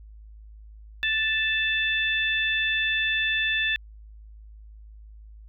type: harmonic tone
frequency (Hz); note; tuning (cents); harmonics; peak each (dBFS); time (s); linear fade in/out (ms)
880; A5; 0; 2 / 3 / 4; -25 / -27 / -28; 1.03-3.76; 0
effects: added 53 Hz sine -43 dBFS peak until 5.48 s